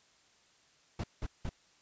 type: noise bursts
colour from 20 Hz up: brown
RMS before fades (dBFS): -36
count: 3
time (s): 0.99-1.494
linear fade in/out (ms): 5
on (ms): 48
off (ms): 180
effects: white hiss -66 dBFS RMS until 1.81 s + resampled to 16000 Hz